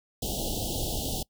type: band-stop noise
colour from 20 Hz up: pink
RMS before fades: -31 dBFS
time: 0.22-1.23 s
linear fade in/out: 5 ms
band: 830 to 2900 Hz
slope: 96 dB/octave
effects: noise-tail reverb RT60 0.1 s tail -23 dB re dry